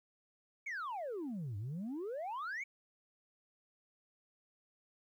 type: exponential two-way sweep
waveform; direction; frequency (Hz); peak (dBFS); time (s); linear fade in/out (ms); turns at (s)
sine; down then up; 2305 to 96.1 to 2305; -36; 0.66-2.64; 10; 1.57
effects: tanh soft clip ceiling -37 dBFS + 12-bit